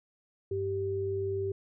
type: tone pair together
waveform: sine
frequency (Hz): 97.6 / 390.4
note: G2 / G4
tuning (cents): -7 / -7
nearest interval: 2 octaves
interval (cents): 2400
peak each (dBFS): -36 / -30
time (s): 0.51-1.52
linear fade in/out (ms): 5
effects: none